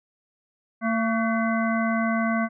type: harmonic tone with a mistuned harmonic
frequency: 225.9 Hz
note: A3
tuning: 46 cents sharp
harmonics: 1 / 3 / 5 / 7 / 9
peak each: -23 / -28 / -30 / -31 / -33 dBFS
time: 0.81-2.49 s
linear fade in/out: 50 ms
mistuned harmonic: 7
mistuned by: -72 cents
effects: none